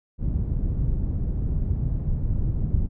pink low-pass noise, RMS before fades -24 dBFS, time 0.18-2.89 s, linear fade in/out 50 ms, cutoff 140 Hz, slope 12 dB/octave, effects none

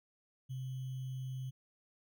sine tone with sample-and-hold, 130 Hz, C3, 11 cents flat, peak -38 dBFS, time 0.49-1.51 s, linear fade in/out 20 ms, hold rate 3150 Hz, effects none

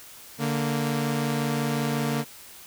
sawtooth tone pair together, 145.71 / 231.3 Hz, D3 / A#3, -13 / -13 cents, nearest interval minor sixth, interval 800 cents, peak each -23 / -23 dBFS, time 0.38-2.25 s, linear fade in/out 50 ms, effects white hiss -46 dBFS RMS until 2.66 s

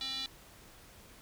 square tone with band-pass filter, 265.7 Hz, C4, 27 cents sharp, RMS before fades -38 dBFS, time 0.01-0.26 s, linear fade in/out 0 ms, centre 3800 Hz, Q 7.8, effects pink hiss -56 dBFS RMS until 1.21 s

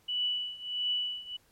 sine tone with tremolo, 2960 Hz, F#7, in tune, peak -26 dBFS, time 0.08-1.37 s, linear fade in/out 10 ms, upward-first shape triangle, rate 1.5 Hz, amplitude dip 90%, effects pink hiss -66 dBFS RMS until 1.51 s + MP3 64 kbps

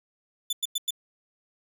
sawtooth tone bursts, 3500 Hz, A7, 10 cents flat, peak -22 dBFS, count 4, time 0.5-0.907 s, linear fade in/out 5 ms, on 29 ms, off 97 ms, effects none

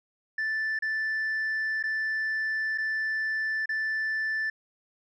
sine tone with dropouts, 1760 Hz, A6, in tune, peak -24 dBFS, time 0.38-4.5 s, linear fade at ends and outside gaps 5 ms, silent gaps 0.79-0.822 / 1.828-1.837 / 2.777-2.782 / 3.658-3.691 s, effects tanh soft clip ceiling -25 dBFS

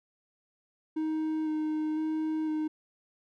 triangle tone with vibrato, 311.4 Hz, D#4, 2 cents sharp, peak -26 dBFS, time 0.96-2.68 s, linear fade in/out 10 ms, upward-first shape square, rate 0.99 Hz, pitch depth 12 cents each way, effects none

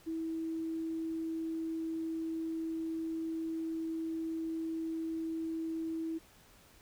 sine tone, 324.6 Hz, E4, 27 cents flat, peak -34 dBFS, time 0.06-6.19 s, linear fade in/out 20 ms, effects pink hiss -61 dBFS RMS until 6.81 s

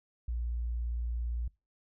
sine tone, 58.8 Hz, A#1, 16 cents sharp, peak -31 dBFS, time 0.28-1.48 s, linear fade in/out 5 ms, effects noise-tail reverb RT60 0.3 s tail -25 dB re dry

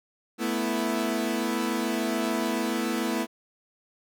sawtooth chord, A suspended second, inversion none, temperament equal, 220 / 246.9 / 329.6 Hz, A3 / B3 / E4, 0 / 0 / 0 cents, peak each -26 dBFS, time 0.38-3.27 s, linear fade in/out 50 ms, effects none

